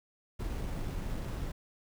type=noise with sample-and-hold; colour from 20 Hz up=brown; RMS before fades=-36 dBFS; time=0.39-1.52 s; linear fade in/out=10 ms; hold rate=8820 Hz; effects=none